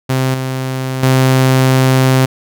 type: tone with level steps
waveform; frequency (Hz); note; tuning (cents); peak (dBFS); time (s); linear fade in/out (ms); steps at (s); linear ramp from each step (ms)
sawtooth; 130.81; C3; 0; -8 / -13 / -4; 0.09-2.26; 10; 0.34 / 1.03; 2
effects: none